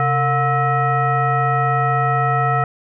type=tone with frequency modulation; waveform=sine; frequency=720 Hz; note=F#5; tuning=47 cents flat; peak=-14 dBFS; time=0-2.64 s; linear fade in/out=2 ms; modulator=587 Hz; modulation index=1.5; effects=none